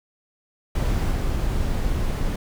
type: noise with level steps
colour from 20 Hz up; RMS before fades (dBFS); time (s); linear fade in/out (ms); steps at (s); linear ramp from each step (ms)
brown; -21 / -23; 0.75-2.36; 5; 1.11; 10
effects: none